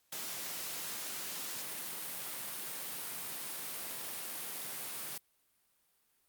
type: high-pass noise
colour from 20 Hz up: white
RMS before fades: -41 dBFS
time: 0.12-5.18 s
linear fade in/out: 5 ms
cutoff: 120 Hz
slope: 96 dB/octave
effects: white hiss -74 dBFS RMS until 6.28 s + Opus 48 kbps